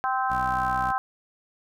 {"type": "harmonic tone", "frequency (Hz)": 259.8, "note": "C4", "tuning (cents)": -12, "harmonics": [3, 4, 5, 6], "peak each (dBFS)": [-26, -28, -30, -32], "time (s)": [0.04, 0.98], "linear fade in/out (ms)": 0}
{"type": "tone", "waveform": "15% pulse", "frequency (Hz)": 63.1, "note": "B1", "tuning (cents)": 38, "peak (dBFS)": -28, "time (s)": [0.3, 0.92], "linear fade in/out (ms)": 5}
{"effects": []}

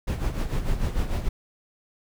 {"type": "noise with tremolo", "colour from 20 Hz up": "brown", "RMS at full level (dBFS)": -23, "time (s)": [0.07, 1.29], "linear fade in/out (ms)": 10, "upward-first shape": "sine", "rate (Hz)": 6.7, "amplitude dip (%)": 65, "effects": []}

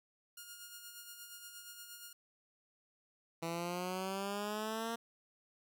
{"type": "tone with tremolo", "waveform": "5% pulse", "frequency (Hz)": 1421, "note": "F6", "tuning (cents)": 30, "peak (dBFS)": -36, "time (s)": [0.37, 2.13], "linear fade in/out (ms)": 5, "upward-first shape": "sine", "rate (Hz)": 8.5, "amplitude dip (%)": 45}
{"type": "exponential sweep", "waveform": "10% pulse", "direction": "up", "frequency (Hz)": [164.81, 232.4], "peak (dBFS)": -29, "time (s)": [3.42, 4.96], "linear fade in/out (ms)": 10}
{"effects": []}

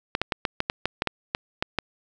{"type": "clicks", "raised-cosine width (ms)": 0.3, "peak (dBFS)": -7, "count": 12, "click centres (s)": [0.151, 0.216, 0.322, 0.452, 0.604, 0.699, 0.856, 1.021, 1.073, 1.349, 1.625, 1.787], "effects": []}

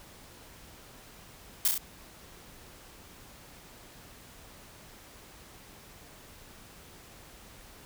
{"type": "noise with echo", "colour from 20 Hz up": "blue", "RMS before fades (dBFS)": -24, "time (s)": [1.65, 1.68], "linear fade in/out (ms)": 2, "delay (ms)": 33, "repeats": 3, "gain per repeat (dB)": -3, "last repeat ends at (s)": 1.779, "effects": ["pink hiss -52 dBFS RMS until 7.85 s"]}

